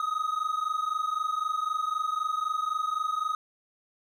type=tone pair together; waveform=triangle; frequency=1244.5 / 1268.4 Hz; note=D#6 / D#6; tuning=0 / +33 cents; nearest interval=unison; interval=33 cents; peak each=-28 / -28 dBFS; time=0-3.35 s; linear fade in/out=2 ms; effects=none